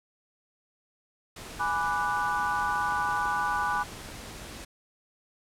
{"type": "noise", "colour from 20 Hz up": "pink", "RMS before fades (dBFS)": -42, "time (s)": [1.36, 4.65], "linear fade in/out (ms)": 5}
{"type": "chord", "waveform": "sine", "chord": "G# half-diminished seventh", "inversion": "none", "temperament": "equal", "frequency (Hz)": [830.6, 987.8, 1174.7, 1480], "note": ["G#5", "B5", "D6", "F#6"], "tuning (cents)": [0, 0, 0, 0], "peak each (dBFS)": -31, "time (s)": [1.59, 3.84], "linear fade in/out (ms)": 20}
{"type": "click train", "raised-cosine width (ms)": 2, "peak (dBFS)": -34, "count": 12, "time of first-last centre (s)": [2.59, 4.42], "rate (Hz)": 6.01}
{"effects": ["low-pass 11000 Hz 12 dB/octave"]}